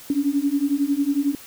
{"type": "beating tone pair", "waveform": "sine", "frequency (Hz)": [277.2, 288.2], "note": ["C#4", "D4"], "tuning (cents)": [0, -33], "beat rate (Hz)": 11, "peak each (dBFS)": [-22, -21], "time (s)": [0.1, 1.35], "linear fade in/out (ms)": 2, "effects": ["white hiss -43 dBFS RMS until 1.46 s"]}